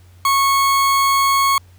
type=tone; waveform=40% pulse; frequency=1100 Hz; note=C#6; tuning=14 cents flat; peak=-12 dBFS; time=0.25-1.58 s; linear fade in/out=2 ms; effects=added 90 Hz sine -43 dBFS peak until 1.78 s + pink hiss -55 dBFS RMS until 1.78 s